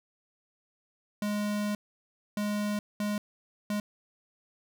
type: tone bursts at uneven times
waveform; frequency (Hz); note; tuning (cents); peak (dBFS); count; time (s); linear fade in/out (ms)
square; 207.7; G#3; 0; -29; 4; 1.22-1.75 / 2.37-2.79 / 3-3.18 / 3.7-3.8; 2
effects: none